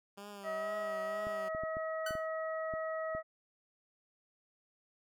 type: tone with vibrato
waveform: 10% pulse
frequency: 198.7 Hz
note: G3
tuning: 24 cents sharp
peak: -38 dBFS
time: 0.17-1.49 s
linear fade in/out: 10 ms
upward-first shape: triangle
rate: 2.1 Hz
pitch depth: 71 cents each way
type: harmonic tone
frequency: 639 Hz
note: D#5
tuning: 46 cents sharp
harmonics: 1 / 2 / 3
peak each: -36 / -42 / -45 dBFS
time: 0.43-3.23 s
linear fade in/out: 50 ms
type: clicks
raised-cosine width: 3 ms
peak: -33 dBFS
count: 8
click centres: 1.269 / 1.549 / 1.636 / 1.769 / 2.108 / 2.153 / 2.738 / 3.15 s
type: tone with exponential decay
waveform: sawtooth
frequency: 1500 Hz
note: F#6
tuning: 23 cents sharp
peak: -32 dBFS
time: 2.06-2.27 s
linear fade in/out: 5 ms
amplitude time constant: 44 ms
effects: none